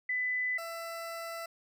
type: tone pair in turn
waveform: sine / 20% pulse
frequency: 2000 / 667.4 Hz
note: B6 / E5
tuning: +21 / +21 cents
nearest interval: octave + perfect fifth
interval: 1900 cents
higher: first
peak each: -29 / -33 dBFS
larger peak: first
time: 0.09-0.58 / 0.58-1.46 s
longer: second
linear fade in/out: 5 ms
effects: none